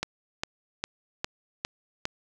click train, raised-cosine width 0.2 ms, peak -11 dBFS, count 6, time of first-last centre 0.03-2.054 s, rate 2.47 Hz, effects none

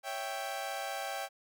sawtooth chord, C# diminished, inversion none, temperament equal, 554.4 / 659.3 / 784 Hz, C#5 / E5 / G5, 0 / 0 / 0 cents, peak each -39 / -38 / -34 dBFS, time 0.03-1.29 s, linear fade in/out 50 ms, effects none

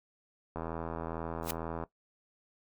click train, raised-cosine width 1 ms, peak -23 dBFS, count 106, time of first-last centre 0.56-1.837 s, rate 82.2 Hz
white noise with exponential growth, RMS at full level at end -30 dBFS, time 1.42-1.51 s, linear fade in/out 5 ms, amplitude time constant 19 ms
effects noise-tail reverb RT60 0.1 s tail -17 dB re dry

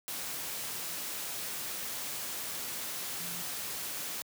sine tone in noise, 174.61 Hz, F3, in tune, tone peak -47 dBFS, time 3.2-3.42 s, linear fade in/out 0 ms, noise white, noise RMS -38 dBFS, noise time 0.08-4.22 s, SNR -12 dB, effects high-pass 100 Hz 12 dB/octave

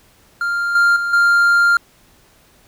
triangle tone with level steps, 1396.9 Hz, F6, in tune, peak -15 / -8 / -16 / -8 dBFS, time 0.41-1.77 s, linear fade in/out 2 ms, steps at 0.75 / 0.96 / 1.13 s, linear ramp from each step 5 ms, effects pink hiss -52 dBFS RMS until 2.67 s

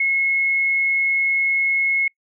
sine tone, 2175 Hz, C#7, 33 cents flat, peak -16 dBFS, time 0-2.08 s, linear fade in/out 5 ms, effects noise-tail reverb RT60 0.1 s tail -24 dB re dry

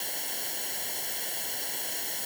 white noise with comb filter, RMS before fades -33 dBFS, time 0-2.25 s, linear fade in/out 2 ms, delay 0.81 ms, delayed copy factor -0.8, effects none

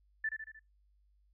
sine tone with echo, 1760 Hz, A6, in tune, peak -31 dBFS, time 0.24-0.29 s, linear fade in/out 5 ms, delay 76 ms, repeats 4, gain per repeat -5 dB, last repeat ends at 0.594 s, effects noise-tail reverb RT60 0.2 s tail -26 dB re dry + added 50 Hz sine -66 dBFS peak until 1.33 s

